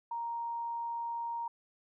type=tone; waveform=sine; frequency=934 Hz; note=A#5; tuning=3 cents sharp; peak=-34 dBFS; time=0.11-1.48 s; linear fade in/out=5 ms; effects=none